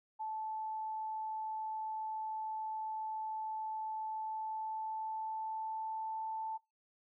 sine tone with pitch glide, 873 to 882.1 Hz, A5 to A5, -14 to +4 cents, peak -37 dBFS, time 0.19-6.58 s, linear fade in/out 20 ms, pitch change +18 cents, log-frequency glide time 4.04-6.26 s, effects noise-tail reverb RT60 0.2 s tail -19 dB re dry

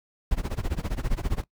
brown noise with tremolo, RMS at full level -24 dBFS, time 0.31-1.44 s, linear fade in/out 5 ms, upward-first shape sine, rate 15 Hz, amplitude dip 95%, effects noise-tail reverb RT60 0.1 s tail -19 dB re dry

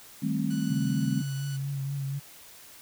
sine chord, A half-diminished seventh, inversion second, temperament just, 158.4 / 198 / 220 / 264 Hz, Eb3 / G3 / A3 / C4, +31 / +18 / 0 / +16 cents, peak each -31 dBFS, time 0.22-1.22 s, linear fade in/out 10 ms
10% pulse tone, 1480 Hz, F#6, in tune, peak -35 dBFS, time 0.5-1.57 s, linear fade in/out 10 ms
sine tone with vibrato, 138.59 Hz, C#3, in tune, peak -29 dBFS, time 0.69-2.2 s, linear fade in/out 20 ms, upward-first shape triangle, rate 4.2 Hz, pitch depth 41 cents each way
effects white hiss -50 dBFS RMS until 2.81 s

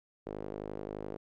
sawtooth tone with band-pass filter, 51.6 Hz, G#1, 10 cents flat, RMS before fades -41 dBFS, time 0.26-1.17 s, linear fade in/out 10 ms, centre 440 Hz, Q 1.9, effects none

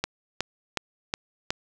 click train, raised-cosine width 0.2 ms, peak -8 dBFS, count 5, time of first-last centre 0.04-1.505 s, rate 2.73 Hz, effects none

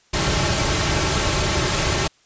pink noise with comb filter, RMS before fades -20 dBFS, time 0.13-2.08 s, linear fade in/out 10 ms, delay 4.1 ms, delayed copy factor -0.55, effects white hiss -58 dBFS RMS until 2.25 s + resampled to 16000 Hz

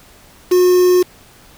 triangle tone with quantisation, 361.7 Hz, F#4, 39 cents flat, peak -6 dBFS, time 0.51-1.03 s, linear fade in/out 10 ms, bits 4, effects pink hiss -45 dBFS RMS until 1.57 s

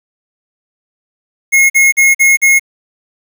square tone bursts, 2162 Hz, C#7, 44 cents flat, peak -6 dBFS, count 5, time 1.52-2.596 s, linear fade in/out 20 ms, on 180 ms, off 44 ms, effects 7-bit

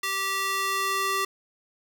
square tone with high-pass filter sweep, 389.1 Hz, G4, 13 cents flat, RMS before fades -27 dBFS, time 0.03-1.25 s, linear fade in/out 5 ms, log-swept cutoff 1600 to 860 Hz, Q 1.1, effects none

